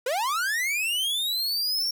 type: linear sweep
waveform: 45% pulse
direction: up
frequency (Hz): 466.2 to 5560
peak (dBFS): -24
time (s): 0.06-1.91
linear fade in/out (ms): 5
effects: none